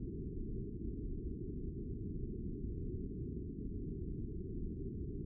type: low-pass noise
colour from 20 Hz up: pink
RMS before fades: -42 dBFS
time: 0-5.25 s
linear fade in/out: 5 ms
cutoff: 420 Hz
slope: 96 dB/octave
effects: none